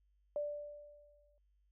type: tone with exponential decay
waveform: sine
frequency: 587.3 Hz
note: D5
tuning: in tune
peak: -33 dBFS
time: 0.36-1.38 s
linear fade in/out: 1 ms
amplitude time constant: 220 ms
effects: added 50 Hz sine -70 dBFS peak until 1.71 s